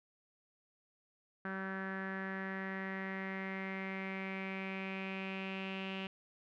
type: tone with low-pass filter sweep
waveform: sawtooth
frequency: 191.5 Hz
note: G3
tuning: 40 cents flat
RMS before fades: -41 dBFS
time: 1.45-6.07 s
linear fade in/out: 2 ms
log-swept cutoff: 1600 to 2800 Hz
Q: 6.4
effects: none